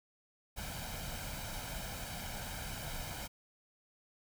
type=noise with comb filter; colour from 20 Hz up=pink; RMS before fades=-42 dBFS; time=0.56-3.28 s; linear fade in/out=20 ms; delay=1.3 ms; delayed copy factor=+0.65; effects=none